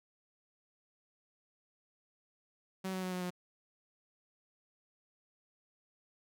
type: tone with pitch steps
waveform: sawtooth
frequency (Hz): 189.1 / 186.6 / 184.14 / 181.71 / 179.31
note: F#3 / F#3 / F#3 / F#3 / F3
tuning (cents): +38 / +15 / -8 / -31 / +46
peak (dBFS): -32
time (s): 2.84-3.305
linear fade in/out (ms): 10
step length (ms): 93
effects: none